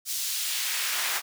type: noise with high-pass filter sweep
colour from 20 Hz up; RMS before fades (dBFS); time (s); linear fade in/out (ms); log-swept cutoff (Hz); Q
pink; -29; 0.05-1.22; 50; 5500 to 1100; 0.88
effects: none